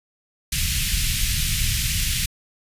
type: band-stop noise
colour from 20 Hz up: pink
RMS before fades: -22 dBFS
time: 0.52-2.26 s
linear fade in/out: 5 ms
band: 150 to 2200 Hz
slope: 24 dB/octave
effects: resampled to 32000 Hz